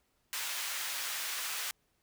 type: high-pass noise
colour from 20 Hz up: pink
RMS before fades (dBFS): -37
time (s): 0.33-1.71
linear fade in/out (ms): 0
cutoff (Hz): 1500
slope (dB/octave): 12
effects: pink hiss -75 dBFS RMS until 2.02 s

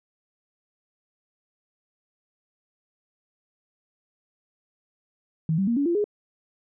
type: tone with pitch steps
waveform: sine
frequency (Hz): 160 / 193.6 / 234.3 / 283.4 / 343 / 415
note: D#3 / G3 / A#3 / C#4 / F4 / G#4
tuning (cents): +49 / -21 / +9 / +38 / -31 / -1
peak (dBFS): -20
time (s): 5.49-6.042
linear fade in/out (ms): 2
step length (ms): 92
effects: none

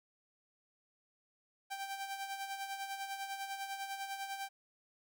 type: tone with tremolo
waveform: sawtooth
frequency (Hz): 784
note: G5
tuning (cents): 0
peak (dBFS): -34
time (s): 1.7-4.49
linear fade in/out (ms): 20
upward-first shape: sine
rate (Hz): 10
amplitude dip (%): 55
effects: none

